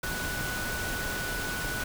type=tone in noise; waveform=sine; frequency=1480 Hz; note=F#6; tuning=in tune; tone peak=-34 dBFS; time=0.03-1.84 s; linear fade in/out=5 ms; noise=pink; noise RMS=-34 dBFS; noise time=0.03-1.84 s; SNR=-3 dB; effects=none